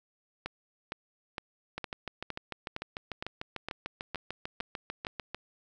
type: two click trains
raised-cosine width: 0.3 ms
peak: -19 / -20 dBFS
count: 11 / 25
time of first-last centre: 0.46-5.068 / 1.78-5.346 s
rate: 2.17 / 6.73 Hz
effects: none